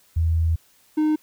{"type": "tone pair in turn", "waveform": ["sine", "triangle"], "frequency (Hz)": [81.9, 307.4], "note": ["E2", "D#4"], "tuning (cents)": [-11, -21], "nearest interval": "octave + major seventh", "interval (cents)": 2290, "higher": "second", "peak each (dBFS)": [-17, -15], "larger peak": "second", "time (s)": [[0.16, 0.56], [0.97, 1.16]], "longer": "first", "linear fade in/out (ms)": 10, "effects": ["white hiss -58 dBFS RMS until 1.22 s"]}